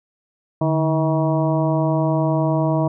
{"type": "harmonic tone with a mistuned harmonic", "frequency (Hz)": 160, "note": "D#3", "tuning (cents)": 49, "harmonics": [1, 2, 3, 4, 5, 6, 7], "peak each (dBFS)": [-19, -22, -31, -22, -34, -27, -34], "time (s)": [0.61, 2.88], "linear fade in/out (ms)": 5, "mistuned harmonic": 1, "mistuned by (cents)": -110, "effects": []}